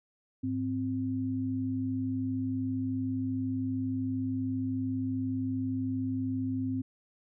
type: tone pair together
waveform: sine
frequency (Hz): 103.83 / 261.1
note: G#2 / C4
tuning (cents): 0 / -3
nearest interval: octave + major third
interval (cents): 1597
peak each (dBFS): -35 / -30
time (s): 0.43-6.82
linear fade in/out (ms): 10
effects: none